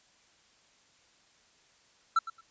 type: tone with echo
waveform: triangle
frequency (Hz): 1339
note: E6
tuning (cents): +27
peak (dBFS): -19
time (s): 2.16-2.19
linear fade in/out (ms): 5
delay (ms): 110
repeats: 2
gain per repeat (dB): -15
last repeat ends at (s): 2.41
effects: white hiss -64 dBFS RMS until 2.5 s + resampled to 16000 Hz